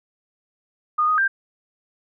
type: tone with pitch steps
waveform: sine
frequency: 1227 / 1247 / 1581 Hz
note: D#6 / D#6 / G6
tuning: -25 / +3 / +14 cents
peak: -16 dBFS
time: 0.98-1.28 s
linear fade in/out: 10 ms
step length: 100 ms
effects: none